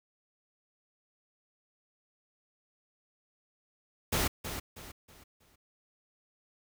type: noise with echo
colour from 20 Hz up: pink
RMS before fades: -29 dBFS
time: 4.12-4.28 s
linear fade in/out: 10 ms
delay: 320 ms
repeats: 4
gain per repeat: -9 dB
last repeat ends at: 5.56 s
effects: none